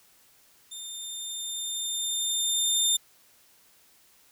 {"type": "tone with level ramp", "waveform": "20% pulse", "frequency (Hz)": 3611, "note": "A7", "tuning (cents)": 44, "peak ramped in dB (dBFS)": [-32, -15], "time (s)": [0.71, 2.97], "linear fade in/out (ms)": 10, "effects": ["white hiss -60 dBFS RMS until 4.31 s"]}